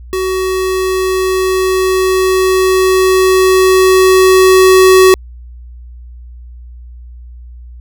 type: tone with level ramp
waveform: square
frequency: 375 Hz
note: F#4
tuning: 23 cents sharp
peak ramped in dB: -14 to -3 dBFS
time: 0.13-5.14 s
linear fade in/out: 0 ms
effects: added 60 Hz sine -29 dBFS peak until 7.8 s